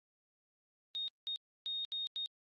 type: tone bursts at uneven times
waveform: sine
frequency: 3708 Hz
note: A#7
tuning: 10 cents flat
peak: -36 dBFS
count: 5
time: 0.95-1.08 / 1.27-1.36 / 1.66-1.85 / 1.92-2.07 / 2.16-2.26 s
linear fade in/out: 0 ms
effects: Opus 32 kbps